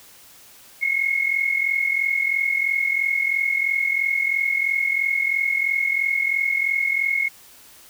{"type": "tone pair together", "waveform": "sine", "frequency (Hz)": [2162, 2205], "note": ["C#7", "C#7"], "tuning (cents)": [-44, -10], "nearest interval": "unison", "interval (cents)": 34, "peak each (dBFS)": [-20, -24], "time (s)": [0.81, 7.29], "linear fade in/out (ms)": 20, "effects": ["white hiss -48 dBFS RMS until 7.89 s"]}